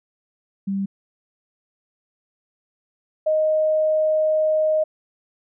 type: tone pair in turn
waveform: sine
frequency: 196 / 622.3 Hz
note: G3 / D#5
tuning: 0 / 0 cents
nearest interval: octave + minor sixth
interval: 2000 cents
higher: second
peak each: -21 / -16 dBFS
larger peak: second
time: 0.67-0.86 / 3.26-4.84 s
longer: second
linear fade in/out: 10 ms
effects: none